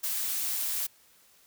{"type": "noise", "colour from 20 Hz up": "blue", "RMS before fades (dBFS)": -31, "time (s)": [0.03, 0.87], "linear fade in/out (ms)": 10, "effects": ["white hiss -61 dBFS RMS until 1.46 s"]}